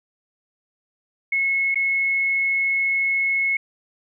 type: tone with dropouts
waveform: sine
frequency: 2183 Hz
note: C#7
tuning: 27 cents flat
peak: -18 dBFS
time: 1.32-3.57 s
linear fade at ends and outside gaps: 5 ms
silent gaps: 1.745-1.756 s
effects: none